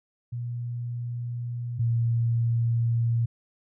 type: tone pair in turn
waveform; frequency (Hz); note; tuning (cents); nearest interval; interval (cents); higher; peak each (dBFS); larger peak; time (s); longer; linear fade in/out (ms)
sine; 120.1 / 116.68; B2 / A#2; -48 / +2; minor second; 50; first; -29 / -21; second; 0.32-1.79 / 1.79-3.26; neither; 10
effects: none